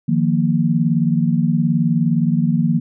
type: chord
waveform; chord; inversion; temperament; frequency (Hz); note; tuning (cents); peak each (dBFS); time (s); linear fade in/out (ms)
sine; Eb suspended second; none; equal; 155.56 / 174.61 / 233.1; Eb3 / F3 / Bb3; 0 / 0 / 0; -18; 0.08-2.8; 10
effects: none